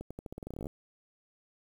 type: accelerating click train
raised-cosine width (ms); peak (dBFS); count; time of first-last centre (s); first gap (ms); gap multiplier
2; -27; 17; 0.01-0.669; 96; 0.87
effects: 9-bit